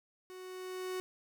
45% pulse tone with level ramp, 370 Hz, F#4, in tune, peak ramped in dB -47 to -35 dBFS, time 0.3-1 s, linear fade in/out 0 ms, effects none

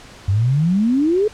sine exponential sweep, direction up, 92.5 to 439.3 Hz, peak -13 dBFS, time 0.28-1.28 s, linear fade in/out 5 ms, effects pink hiss -41 dBFS RMS until 1.33 s + low-pass 7000 Hz 12 dB/octave

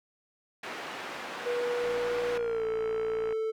white band-pass noise, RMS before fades -39 dBFS, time 0.63-2.38 s, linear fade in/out 5 ms, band 250 to 1900 Hz, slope 12 dB/octave
triangle tone with pitch glide, 484.1 to 441.4 Hz, B4 to A4, -35 to +5 cents, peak -26 dBFS, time 1.45-3.52 s, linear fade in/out 20 ms, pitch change -160 cents, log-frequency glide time 2.33-2.65 s
click train, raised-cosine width 0.5 ms, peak -26 dBFS, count 87, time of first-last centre 1.84-3.325 s, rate 57.9 Hz
effects none

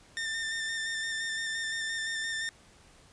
sawtooth tone with vibrato, 1800 Hz, A6, 39 cents sharp, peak -28 dBFS, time 0.17-2.49 s, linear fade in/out 0 ms, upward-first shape square, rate 5.8 Hz, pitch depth 17 cents each way, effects pink hiss -58 dBFS RMS until 3.12 s + resampled to 22050 Hz

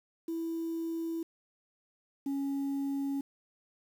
sine tone pair in turn, 329.6 / 277.2 Hz, E4 / C#4, 0 / 0 cents, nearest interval minor third, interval 300 cents, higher first, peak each -31 / -28 dBFS, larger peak second, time 0.28-1.23 / 2.26-3.21 s, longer neither, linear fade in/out 5 ms, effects tanh soft clip ceiling -29 dBFS + 9-bit

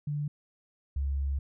sine tone pair in turn, 146.83 / 69.29 Hz, D3 / C#2, 0 / 0 cents, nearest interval octave + minor second, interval 1300 cents, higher first, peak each -29 / -27 dBFS, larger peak second, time 0.07-0.28 / 0.96-1.39 s, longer second, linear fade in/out 5 ms, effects none

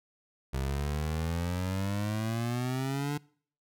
25% pulse exponential sweep, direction up, 65.41 to 148 Hz, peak -26 dBFS, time 0.53-3.18 s, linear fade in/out 10 ms, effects noise-tail reverb RT60 0.5 s tail -23 dB re dry

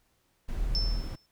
brown noise, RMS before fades -36 dBFS, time 0.48-1.16 s, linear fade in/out 10 ms
triangle tone, 40 Hz, D#1, 49 cents sharp, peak -25 dBFS, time 0.57-1.02 s, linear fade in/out 10 ms
sine tone with exponential decay, 5300 Hz, E8, 9 cents sharp, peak -26 dBFS, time 0.75-1.26 s, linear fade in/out 0 ms, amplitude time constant 110 ms
effects pink hiss -71 dBFS RMS until 1.31 s

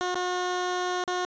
15% pulse tone with dropouts, 361.1 Hz, F#4, 42 cents flat, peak -20 dBFS, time 0.01-1.25 s, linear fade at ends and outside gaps 0 ms, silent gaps 0.145-0.155 / 1.039-1.077 s, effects resampled to 16000 Hz

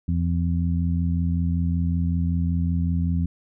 harmonic tone, 85.3 Hz, F2, 40 cents flat, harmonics 1 / 2 / 3, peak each -22 / -24 / -31 dBFS, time 0.08-3.26 s, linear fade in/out 5 ms, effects none

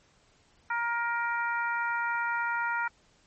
harmonic tone, 470 Hz, A#4, 14 cents sharp, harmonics 2 / 3 / 4 / 5, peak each -31 / -30 / -36 / -40 dBFS, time 0.7-2.88 s, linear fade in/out 5 ms, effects pink hiss -64 dBFS RMS until 3.26 s + MP3 32 kbps

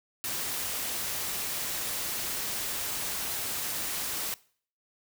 white noise, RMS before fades -33 dBFS, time 0.24-4.34 s, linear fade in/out 0 ms, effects noise-tail reverb RT60 0.5 s tail -21 dB re dry

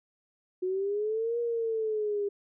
sine linear two-way sweep, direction up then down, 363.2 to 475.6 to 401.7 Hz, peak -27 dBFS, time 0.62-2.29 s, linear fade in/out 10 ms, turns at 1.39 s, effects none

